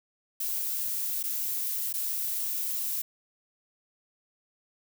violet noise with dropouts, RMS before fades -31 dBFS, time 0.4-3.02 s, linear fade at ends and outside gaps 5 ms, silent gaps 1.23-1.237 / 1.928-1.938 s, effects none

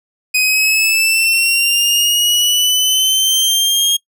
sawtooth linear sweep, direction up, 2500 to 3255 Hz, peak -8 dBFS, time 0.34-3.97 s, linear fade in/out 10 ms, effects noise-tail reverb RT60 0.1 s tail -24 dB re dry

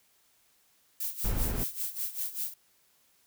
violet noise with tremolo, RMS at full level -32 dBFS, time 1-2.54 s, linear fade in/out 5 ms, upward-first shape sine, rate 5.1 Hz, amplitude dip 80%
brown noise, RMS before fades -30 dBFS, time 1.24-1.64 s, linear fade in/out 10 ms
effects white hiss -67 dBFS RMS until 3.26 s

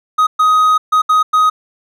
triangle tone bursts at uneven times, 1255 Hz, D#6, 15 cents sharp, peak -6 dBFS, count 5, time 0.18-0.27 / 0.39-0.78 / 0.92-1.02 / 1.09-1.23 / 1.33-1.5 s, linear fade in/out 10 ms, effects none

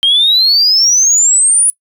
sine exponential sweep, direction up, 3159 to 9956 Hz, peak -5 dBFS, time 0.03-1.7 s, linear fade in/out 0 ms, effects noise-tail reverb RT60 0.1 s tail -23 dB re dry + tanh soft clip ceiling -3 dBFS

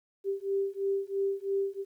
sine beating tone pair, 391.8 / 394.8 Hz, G4 / G4, -1 / +12 cents, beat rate 3 Hz, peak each -31 dBFS, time 0.24-1.85 s, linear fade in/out 50 ms, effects 11-bit

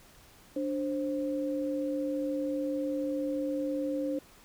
sine tone pair together, 293.1 / 528 Hz, D4 / C5, -3 / +16 cents, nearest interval minor seventh, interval 1019 cents, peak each -31 / -33 dBFS, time 0.56-4.19 s, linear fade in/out 5 ms, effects pink hiss -57 dBFS RMS until 4.44 s

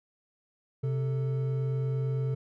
triangle tone pair together, 130.81 / 441.3 Hz, C3 / A4, 0 / +5 cents, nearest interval octave + major sixth, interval 2105 cents, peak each -25 / -36 dBFS, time 0.83-2.35 s, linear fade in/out 10 ms, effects none

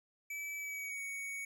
square tone with pitch glide, 2303 to 2235 Hz, D7 to C#7, -34 to +14 cents, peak -40 dBFS, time 0.3-1.45 s, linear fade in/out 5 ms, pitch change -52 cents, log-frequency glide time 0.57-1.03 s, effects none

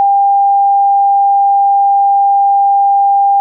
sine tone, 798 Hz, G5, 31 cents sharp, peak -6 dBFS, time 0-3.4 s, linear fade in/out 0 ms, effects none

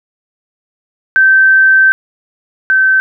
sine tone pair in turn, 1551 / 1542.2 Hz, G6 / G6, -19 / -29 cents, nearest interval unison, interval 10 cents, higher first, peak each -4 / -6 dBFS, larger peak first, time 1.16-1.92 / 2.7-3 s, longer first, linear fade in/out 0 ms, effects none

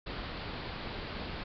pink low-pass noise, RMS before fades -40 dBFS, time 0.06-1.44 s, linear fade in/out 10 ms, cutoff 4800 Hz, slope 96 dB/octave, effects none

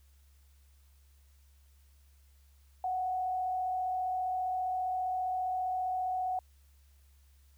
sine tone with frequency modulation, 740 Hz, F#5, in tune, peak -30 dBFS, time 2.84-6.39 s, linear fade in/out 2 ms, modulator 35 Hz, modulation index 0.37, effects added 69 Hz sine -59 dBFS peak until 7.57 s + white hiss -71 dBFS RMS until 7.57 s

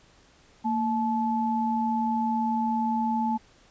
sine tone pair together, 229.4 / 866.1 Hz, A#3 / A5, -28 / -28 cents, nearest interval octave + major seventh, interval 2300 cents, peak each -26 dBFS, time 0.64-3.38 s, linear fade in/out 20 ms, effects pink hiss -58 dBFS RMS until 3.7 s + resampled to 16000 Hz

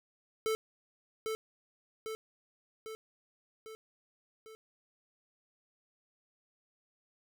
square tone with echo, 440 Hz, A4, in tune, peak -30 dBFS, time 0.46-0.55 s, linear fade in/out 0 ms, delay 800 ms, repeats 5, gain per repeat -4 dB, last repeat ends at 4.55 s, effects none

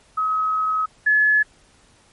sine tone pair in turn, 1275 / 1710.8 Hz, D#6 / A6, +42 / -49 cents, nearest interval perfect fourth, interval 509 cents, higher second, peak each -18 / -13 dBFS, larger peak second, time 0.17-0.86 / 1.06-1.43 s, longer first, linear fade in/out 10 ms, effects pink hiss -55 dBFS RMS until 2.12 s + MP3 48 kbps

